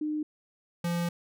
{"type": "tone pair in turn", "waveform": ["sine", "square"], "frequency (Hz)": [303.9, 172.05], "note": ["D#4", "F3"], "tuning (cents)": [-41, -26], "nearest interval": "minor seventh", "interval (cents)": 985, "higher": "first", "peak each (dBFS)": -28, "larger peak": "neither", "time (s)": [[0.01, 0.23], [0.84, 1.09]], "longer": "second", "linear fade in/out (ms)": 5, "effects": []}